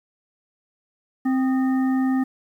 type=harmonic tone with a mistuned harmonic; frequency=262 Hz; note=C4; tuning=2 cents sharp; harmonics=1 / 3 / 5 / 7; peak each=-18 / -32 / -37 / -37 dBFS; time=1.25-2.24 s; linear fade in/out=10 ms; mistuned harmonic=5; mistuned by=-100 cents; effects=9-bit